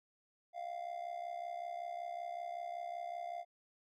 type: tone with amplitude modulation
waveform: triangle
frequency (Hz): 696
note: F5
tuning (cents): -6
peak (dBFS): -35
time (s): 0.53-3.45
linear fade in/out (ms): 50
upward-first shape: sine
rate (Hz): 65.3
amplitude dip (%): 75
effects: none